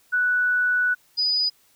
sine tone pair in turn, 1480 / 4957 Hz, F#6 / D#8, 0 / -7 cents, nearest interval octave + major sixth, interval 2093 cents, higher second, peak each -18 / -19 dBFS, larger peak first, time 0.12-0.95 / 1.17-1.5 s, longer first, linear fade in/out 20 ms, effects white hiss -60 dBFS RMS until 1.75 s

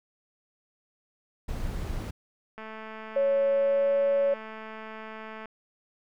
brown noise, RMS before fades -32 dBFS, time 1.48-2.11 s, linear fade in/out 10 ms
click train, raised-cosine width 0.5 ms, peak -27 dBFS, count 631, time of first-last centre 2.58-5.457 s, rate 219 Hz
sine tone with pitch glide, 554.4 to 559.5 Hz, C#5 to C#5, 0 to +16 cents, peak -21 dBFS, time 3.16-4.34 s, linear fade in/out 5 ms, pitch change +16 cents, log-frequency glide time 3.49-3.94 s
effects none

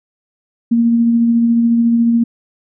sine tone with tremolo, 233.1 Hz, A#3, in tune, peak -8 dBFS, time 0.71-2.24 s, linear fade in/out 10 ms, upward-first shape sine, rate 14 Hz, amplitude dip 25%, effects none

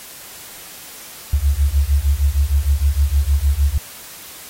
sine beating tone pair, 67.6 / 74.1 Hz, C#2 / D2, -43 / +16 cents, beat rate 6.5 Hz, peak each -16 dBFS, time 1.33-3.78 s, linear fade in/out 5 ms, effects white hiss -37 dBFS RMS until 4.49 s + AAC 48 kbps

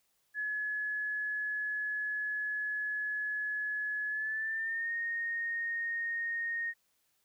sine tone with pitch glide, 1700 to 1853.9 Hz, G#6 to A#6, +40 to -10 cents, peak -32 dBFS, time 0.34-6.74 s, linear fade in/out 50 ms, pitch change +150 cents, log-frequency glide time 4.08-4.92 s, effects white hiss -75 dBFS RMS until 7.24 s

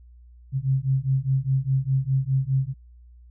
sine beating tone pair, 131.3 / 136.2 Hz, C3 / C#3, +6 / -30 cents, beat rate 4.9 Hz, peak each -23 dBFS, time 0.52-2.74 s, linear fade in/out 50 ms, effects added 60 Hz sine -46 dBFS peak until 3.3 s

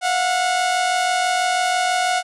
sawtooth tone pair together, 684 / 730.1 Hz, F5 / F#5, -36 / -23 cents, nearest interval minor second, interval 113 cents, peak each -22 / -14 dBFS, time 0.01-2.23 s, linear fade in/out 50 ms, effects resampled to 24000 Hz

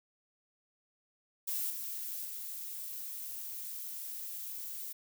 violet noise with level steps, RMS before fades -35 / -40 / -42 dBFS, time 1.47-4.93 s, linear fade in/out 10 ms, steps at 1.7 / 2.25 s, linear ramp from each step 2 ms, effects none

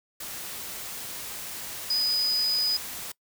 sine tone in noise, 4978 Hz, D#8, in tune, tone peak -22 dBFS, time 1.9-2.77 s, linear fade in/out 5 ms, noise white, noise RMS -37 dBFS, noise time 0.2-3.12 s, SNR +12 dB, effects noise-tail reverb RT60 0.1 s tail -23 dB re dry

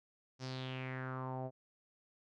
sawtooth tone with low-pass filter sweep, 129.9 Hz, C3, 12 cents flat, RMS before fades -42 dBFS, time 0.39-1.51 s, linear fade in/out 50 ms, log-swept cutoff 5700 to 620 Hz, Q 4.3, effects none

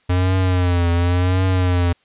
square tone with vibrato, 89.6 Hz, F2, 45 cents sharp, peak -15 dBFS, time 0.09-1.93 s, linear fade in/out 10 ms, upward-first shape triangle, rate 0.92 Hz, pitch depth 87 cents each way, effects white hiss -60 dBFS RMS until 2.04 s + resampled to 8000 Hz

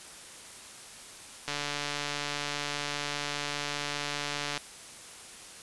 click train, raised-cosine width 0.2 ms, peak -15 dBFS, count 450, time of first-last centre 1.48-4.577 s, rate 145 Hz, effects white hiss -47 dBFS RMS until 5.62 s + resampled to 24000 Hz

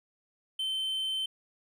triangle tone, 3088 Hz, G7, 27 cents flat, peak -28 dBFS, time 0.59-1.26 s, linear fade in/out 5 ms, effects none

